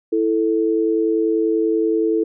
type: tone pair together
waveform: sine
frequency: 329.6 / 440 Hz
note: E4 / A4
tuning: 0 / 0 cents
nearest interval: perfect fourth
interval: 500 cents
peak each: -18 dBFS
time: 0.12-2.24 s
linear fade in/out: 10 ms
effects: none